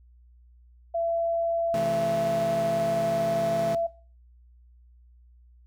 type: tone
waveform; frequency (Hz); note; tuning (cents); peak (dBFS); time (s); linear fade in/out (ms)
sine; 672; E5; +33; -24; 0.94-3.87; 10
type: chord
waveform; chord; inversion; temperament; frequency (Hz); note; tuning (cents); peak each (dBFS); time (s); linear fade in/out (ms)
sawtooth; A minor; first; equal with one note detuned; 130.81 / 164.81 / 215.5; C3 / E3 / A3; 0 / 0 / -36; -33 / -31 / -30; 1.74-3.75; 2
effects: noise-tail reverb RT60 0.4 s tail -19 dB re dry + added 60 Hz sine -52 dBFS peak until 5.66 s